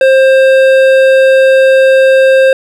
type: tone with hard clipping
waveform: triangle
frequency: 530 Hz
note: C5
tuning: 22 cents sharp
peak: -5 dBFS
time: 0.01-2.53 s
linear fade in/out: 2 ms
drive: 15 dB
effects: none

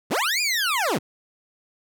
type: linear two-way sweep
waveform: 20% pulse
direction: up then down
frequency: 88 to 2489 to 88 Hz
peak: -16 dBFS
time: 0.1-0.99 s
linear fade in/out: 20 ms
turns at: 0.41 s
effects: none

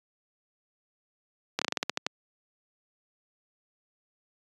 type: slowing click train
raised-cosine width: 0.2 ms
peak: -9 dBFS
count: 10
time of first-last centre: 1.59-2.065 s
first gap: 26 ms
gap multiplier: 1.17
effects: high-pass 200 Hz 12 dB/octave + resampled to 24000 Hz

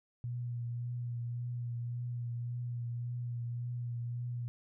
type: tone with vibrato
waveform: sine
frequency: 120.3 Hz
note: B2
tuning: 45 cents flat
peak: -35 dBFS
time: 0.24-4.48 s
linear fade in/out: 0 ms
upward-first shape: triangle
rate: 1.8 Hz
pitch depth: 26 cents each way
effects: none

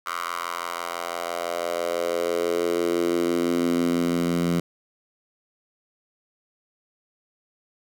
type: tone with high-pass filter sweep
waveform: 10% pulse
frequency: 86 Hz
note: F2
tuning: 26 cents flat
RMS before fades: -25 dBFS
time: 0.06-4.6 s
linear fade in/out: 5 ms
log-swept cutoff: 1200 to 180 Hz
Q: 3.3
effects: none

